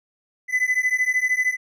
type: beating tone pair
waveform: triangle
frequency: 2002 / 2015 Hz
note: B6 / B6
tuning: +23 / +34 cents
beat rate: 13 Hz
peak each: -20 dBFS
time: 0.48-1.57 s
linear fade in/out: 50 ms
effects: none